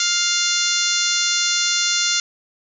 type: harmonic tone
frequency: 701 Hz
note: F5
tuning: 6 cents sharp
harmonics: 2 / 3 / 4 / 5 / 6 / 7 / 8 / 9 / 10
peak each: -26 / -28 / -27 / -24 / -24 / -28 / -25 / -25 / -27 dBFS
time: 0-2.2 s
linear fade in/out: 2 ms
effects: none